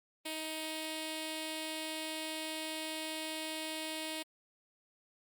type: tone with notch filter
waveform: 5% pulse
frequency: 315 Hz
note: D#4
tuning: 21 cents sharp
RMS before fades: -40 dBFS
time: 0.25-4.23 s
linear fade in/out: 10 ms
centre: 1400 Hz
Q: 0.96
effects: Opus 32 kbps